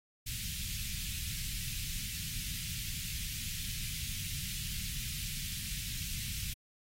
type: band-stop noise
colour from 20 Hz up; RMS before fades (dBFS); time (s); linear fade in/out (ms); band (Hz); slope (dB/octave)
pink; -39; 0.26-6.54; 10; 160 to 2400; 24
effects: AAC 48 kbps